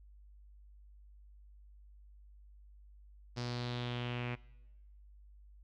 sawtooth tone with low-pass filter sweep, 121.7 Hz, B2, 25 cents flat, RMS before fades -39 dBFS, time 3.36-4.36 s, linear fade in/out 20 ms, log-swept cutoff 5100 to 2400 Hz, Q 3.9, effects noise-tail reverb RT60 1.0 s tail -22 dB re dry + added 50 Hz sine -55 dBFS peak until 5.63 s

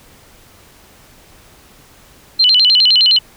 sine tone with vibrato, 3520 Hz, A7, in tune, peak -7 dBFS, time 2.39-3.19 s, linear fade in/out 10 ms, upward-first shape square, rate 9.7 Hz, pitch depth 290 cents each way, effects pink hiss -45 dBFS RMS until 3.36 s

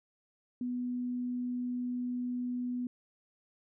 sine tone, 246.9 Hz, B3, in tune, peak -32 dBFS, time 0.61-2.87 s, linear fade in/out 2 ms, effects none

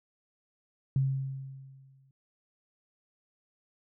sine tone with exponential decay, 134.6 Hz, C3, 49 cents sharp, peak -22 dBFS, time 0.96-2.11 s, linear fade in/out 2 ms, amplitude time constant 250 ms, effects none

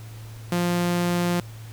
sawtooth tone, 175 Hz, F3, 4 cents sharp, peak -17 dBFS, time 0.52-1.4 s, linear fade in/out 2 ms, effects added 111 Hz sine -37 dBFS peak until 1.72 s + pink hiss -48 dBFS RMS until 1.72 s

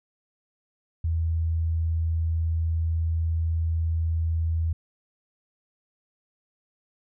sine tone, 81.8 Hz, E2, 13 cents flat, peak -22 dBFS, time 1.04-4.73 s, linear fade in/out 5 ms, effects none

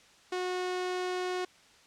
sawtooth tone, 364.5 Hz, F#4, 26 cents flat, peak -27 dBFS, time 0.32-1.45 s, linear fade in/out 5 ms, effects white hiss -59 dBFS RMS until 1.86 s + low-pass 6000 Hz 12 dB/octave

